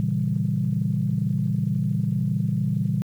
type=chord; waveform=sine; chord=A# diminished seventh; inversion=none; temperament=equal with one note detuned; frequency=116.54 / 138.59 / 163.11 / 196 Hz; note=A#2 / C#3 / E3 / G3; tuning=0 / 0 / -18 / 0 cents; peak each=-26 dBFS; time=0-3.02 s; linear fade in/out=0 ms; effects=tanh soft clip ceiling -11 dBFS + 9-bit